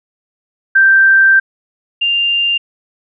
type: tone pair in turn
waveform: sine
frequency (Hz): 1568 / 2794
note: G6 / F7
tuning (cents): 0 / 0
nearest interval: minor seventh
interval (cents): 1000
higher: second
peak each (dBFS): -5 / -11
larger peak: first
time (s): 0.75-1.4 / 2.01-2.58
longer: first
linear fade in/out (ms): 10
effects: none